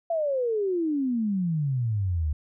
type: exponential sweep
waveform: sine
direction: down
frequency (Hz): 686 to 72.3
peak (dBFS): -23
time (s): 0.1-2.33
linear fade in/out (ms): 5
effects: none